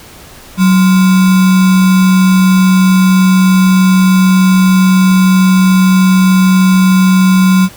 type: tone with sample-and-hold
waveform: sine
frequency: 186.6 Hz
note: F#3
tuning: 15 cents sharp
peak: -4 dBFS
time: 0.57-7.69 s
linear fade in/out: 50 ms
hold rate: 1225 Hz
effects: pink hiss -35 dBFS RMS until 7.76 s

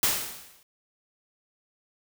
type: noise with exponential decay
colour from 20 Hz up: white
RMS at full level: -21 dBFS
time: 0.03-0.63 s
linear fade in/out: 1 ms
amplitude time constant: 130 ms
effects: none

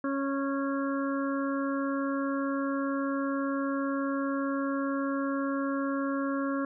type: harmonic tone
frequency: 275.5 Hz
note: C#4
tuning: 11 cents flat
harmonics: 1 / 2 / 4 / 5 / 6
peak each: -29 / -35 / -37 / -39 / -42 dBFS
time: 0.04-6.65 s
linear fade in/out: 2 ms
effects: none

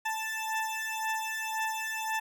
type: beating tone pair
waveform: 20% pulse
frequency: 880 / 881.9 Hz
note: A5 / A5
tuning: 0 / +4 cents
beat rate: 1.9 Hz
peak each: -30 / -29 dBFS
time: 0.05-2.2 s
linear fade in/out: 10 ms
effects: none

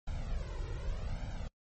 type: noise with flanger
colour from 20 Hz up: brown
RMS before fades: -37 dBFS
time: 0.07-1.48 s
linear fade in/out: 5 ms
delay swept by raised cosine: 1.3 to 2.16 ms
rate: 0.84 Hz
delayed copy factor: +0.95
effects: noise-tail reverb RT60 0.1 s tail -26 dB re dry + MP3 32 kbps

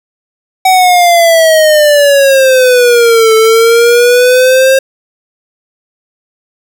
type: exponential two-way sweep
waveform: square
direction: down then up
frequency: 759 to 440 to 536 Hz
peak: -4 dBFS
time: 0.65-4.79 s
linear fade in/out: 5 ms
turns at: 3.35 s
effects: none

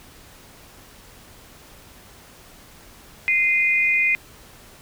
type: tone pair together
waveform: sine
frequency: 2081 / 2464 Hz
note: C7 / D#7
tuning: -10 / -17 cents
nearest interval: minor third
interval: 293 cents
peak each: -19 dBFS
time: 3.28-4.15 s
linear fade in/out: 0 ms
effects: pink hiss -47 dBFS RMS until 4.81 s

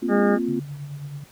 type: chord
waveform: sine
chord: Bb suspended second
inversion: none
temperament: equal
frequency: 233.1 / 261.6 / 349.2 Hz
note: Bb3 / C4 / F4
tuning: 0 / 0 / 0 cents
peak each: -26 dBFS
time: 0.02-0.6 s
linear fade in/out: 10 ms
type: harmonic tone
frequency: 203.3 Hz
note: G#3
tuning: 37 cents flat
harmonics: 1 / 2 / 3 / 4 / 6 / 7 / 8 / 9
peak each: -20 / -21 / -26 / -30 / -30 / -33 / -33 / -36 dBFS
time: 0.08-0.39 s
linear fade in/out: 50 ms
type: tone with tremolo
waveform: sine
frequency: 143.4 Hz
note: D3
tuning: 41 cents flat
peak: -29 dBFS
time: 0.48-1.24 s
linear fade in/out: 5 ms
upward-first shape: sine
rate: 9.3 Hz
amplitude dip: 50%
effects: pink hiss -51 dBFS RMS until 1.31 s + high-pass 60 Hz 12 dB/octave

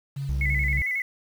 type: tone with tremolo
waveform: sine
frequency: 138.3 Hz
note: C#3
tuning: 4 cents flat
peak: -27 dBFS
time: 0.16-0.8 s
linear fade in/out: 10 ms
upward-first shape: triangle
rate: 3.5 Hz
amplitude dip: 40%
type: tone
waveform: triangle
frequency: 65.2 Hz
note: C2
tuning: 5 cents flat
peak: -22 dBFS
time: 0.29-0.82 s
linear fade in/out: 0 ms
type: tone with vibrato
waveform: sine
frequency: 2096 Hz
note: C7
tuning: 2 cents sharp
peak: -24 dBFS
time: 0.41-1.02 s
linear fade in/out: 2 ms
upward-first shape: square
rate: 11 Hz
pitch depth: 72 cents each way
effects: 8-bit

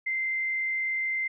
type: tone with frequency modulation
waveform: sine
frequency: 2082 Hz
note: C7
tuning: 9 cents flat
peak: -26 dBFS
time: 0.06-1.28 s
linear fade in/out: 10 ms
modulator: 43 Hz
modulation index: 0.33
effects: none

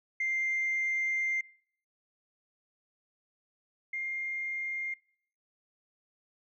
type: tone pair in turn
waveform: sine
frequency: 2097 / 2115 Hz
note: C7 / C7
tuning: +3 / +18 cents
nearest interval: unison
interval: 15 cents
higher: second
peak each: -27 / -32 dBFS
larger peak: first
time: 0.2-1.41 / 3.93-4.94 s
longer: first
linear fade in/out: 5 ms
effects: noise-tail reverb RT60 0.6 s tail -23 dB re dry + tanh soft clip ceiling -24 dBFS

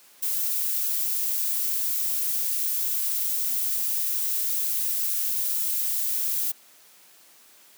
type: noise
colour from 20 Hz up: violet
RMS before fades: -26 dBFS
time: 0.22-6.52 s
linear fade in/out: 10 ms
effects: white hiss -54 dBFS RMS until 7.77 s + high-pass 200 Hz 12 dB/octave

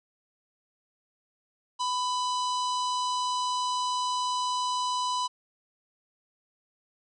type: harmonic tone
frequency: 997 Hz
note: B5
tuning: 16 cents sharp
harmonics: 1 / 3 / 4 / 5 / 6 / 7 / 8 / 9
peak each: -27 / -38 / -37 / -41 / -42 / -47 / -47 / -50 dBFS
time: 1.79-5.28 s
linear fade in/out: 20 ms
effects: none

